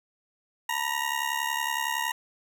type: ring-modulated tone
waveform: 20% pulse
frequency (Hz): 942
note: A#5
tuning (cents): +18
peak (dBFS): -19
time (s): 0.69-2.12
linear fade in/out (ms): 2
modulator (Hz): 35.4
effects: none